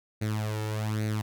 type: tone with flanger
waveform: sawtooth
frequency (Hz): 107.5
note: A2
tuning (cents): -40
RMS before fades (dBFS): -30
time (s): 0.21-1.22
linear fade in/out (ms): 10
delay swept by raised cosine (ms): 0.47 to 2.27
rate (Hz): 1.2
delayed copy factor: +0.7
effects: none